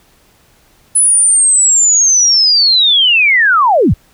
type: linear sweep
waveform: sine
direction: down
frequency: 10140 to 43.65 Hz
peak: -6 dBFS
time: 0.95-3.94 s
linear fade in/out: 10 ms
effects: pink hiss -50 dBFS RMS until 4.13 s